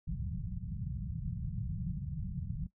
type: low-pass noise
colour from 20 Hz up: white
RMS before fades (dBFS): -38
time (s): 0.07-2.67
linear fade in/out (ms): 10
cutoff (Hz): 190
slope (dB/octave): 96
effects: noise-tail reverb RT60 0.1 s tail -18 dB re dry